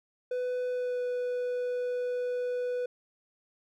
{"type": "tone with pitch glide", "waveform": "triangle", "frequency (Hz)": [498.8, 494.2], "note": ["B4", "B4"], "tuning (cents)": [17, 1], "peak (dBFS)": -27, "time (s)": [0.31, 2.86], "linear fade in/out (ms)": 5, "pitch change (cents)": -16, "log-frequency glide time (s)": [0.7, 1.01], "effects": []}